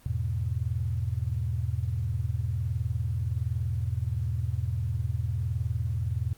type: chord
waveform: sine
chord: E major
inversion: none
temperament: equal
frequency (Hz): 82.41 / 103.83 / 123.47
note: E2 / G#2 / B2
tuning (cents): 0 / 0 / 0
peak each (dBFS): -31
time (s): 0.06-6.33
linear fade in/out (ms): 0
effects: pink hiss -57 dBFS RMS until 6.37 s + Opus 24 kbps